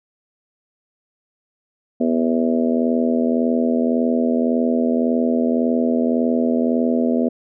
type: harmonic tone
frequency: 81.8 Hz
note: E2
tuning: 13 cents flat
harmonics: 3 / 4 / 5 / 6 / 7 / 8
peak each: -17 / -28 / -25 / -25 / -27 / -26 dBFS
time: 2-7.29 s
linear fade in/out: 10 ms
effects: none